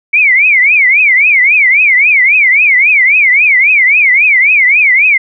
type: tone with vibrato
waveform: sine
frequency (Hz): 2243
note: C#7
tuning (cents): +20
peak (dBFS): -4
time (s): 0.13-5.18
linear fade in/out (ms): 10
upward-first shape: triangle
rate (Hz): 3.7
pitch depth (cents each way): 250
effects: none